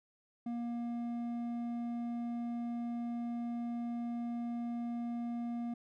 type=tone with hard clipping; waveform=sine; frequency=236.7 Hz; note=A#3; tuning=27 cents sharp; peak=-37 dBFS; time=0.46-5.74 s; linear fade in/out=5 ms; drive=6 dB; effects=none